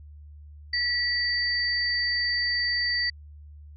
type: tone pair together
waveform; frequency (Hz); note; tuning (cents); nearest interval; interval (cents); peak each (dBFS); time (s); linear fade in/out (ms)
sine; 1942 / 4619; B6 / D8; -30 / -30; octave + minor third; 1500; -26; 0.73-3.1; 5
effects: added 74 Hz sine -43 dBFS peak until 3.76 s